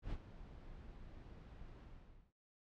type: noise with ADSR envelope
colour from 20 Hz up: brown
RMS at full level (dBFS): -41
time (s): 0.02-2.33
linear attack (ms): 100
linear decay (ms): 53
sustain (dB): -13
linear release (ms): 510
effects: low-pass 4000 Hz 12 dB/octave